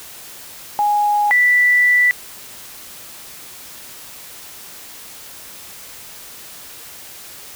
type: tone pair in turn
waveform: sine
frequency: 829 / 1971.7 Hz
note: G#5 / B6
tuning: -3 / -3 cents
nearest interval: octave + minor third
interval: 1500 cents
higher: second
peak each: -13 / -10 dBFS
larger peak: second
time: 0.79-1.31 / 1.31-2.11 s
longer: second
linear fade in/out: 0 ms
effects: white hiss -37 dBFS RMS until 7.55 s